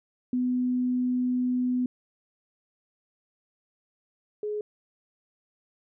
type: tone pair in turn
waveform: sine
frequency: 250 / 420.4 Hz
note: B3 / G#4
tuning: +21 / +21 cents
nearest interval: major sixth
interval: 900 cents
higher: second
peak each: -23 / -28 dBFS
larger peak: first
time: 0.33-1.86 / 4.43-4.61 s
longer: first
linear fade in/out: 2 ms
effects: none